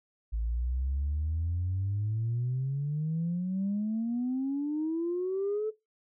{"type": "exponential sweep", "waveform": "sine", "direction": "up", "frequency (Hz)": [53.7, 440], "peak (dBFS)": -27, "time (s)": [0.32, 5.71], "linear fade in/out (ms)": 20, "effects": ["noise-tail reverb RT60 0.2 s tail -18 dB re dry", "tanh soft clip ceiling -24 dBFS"]}